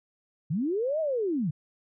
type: linear two-way sweep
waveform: sine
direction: up then down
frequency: 133.3 to 652 to 133.3 Hz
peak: -25 dBFS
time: 0.5-1.51 s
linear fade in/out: 10 ms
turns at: 1 s
effects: none